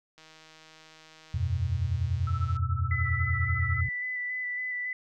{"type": "click train", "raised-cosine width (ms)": 0.2, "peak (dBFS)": -35, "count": 378, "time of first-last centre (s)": [0.18, 2.566], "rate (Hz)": 158}
{"type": "chord", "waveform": "sine", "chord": "E suspended second", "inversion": "none", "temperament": "equal", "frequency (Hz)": [82.41, 92.5, 123.47], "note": ["E2", "F#2", "B2"], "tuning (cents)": [0, 0, 0], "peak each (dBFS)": [-30, -29, -31], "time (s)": [1.34, 3.89], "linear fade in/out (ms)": 5}
{"type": "tone with tremolo", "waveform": "sine", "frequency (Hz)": 1318.5, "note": "E6", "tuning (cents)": 0, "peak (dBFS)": -33, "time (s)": [2.27, 3.81], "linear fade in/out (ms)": 2, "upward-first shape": "sine", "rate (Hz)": 14, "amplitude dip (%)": 85}
{"type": "tone with vibrato", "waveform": "sine", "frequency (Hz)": 1991, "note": "B6", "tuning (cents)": 14, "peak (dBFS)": -30, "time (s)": [2.91, 4.93], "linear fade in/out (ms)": 2, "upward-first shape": "square", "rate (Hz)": 3.6, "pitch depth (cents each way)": 13}
{"effects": []}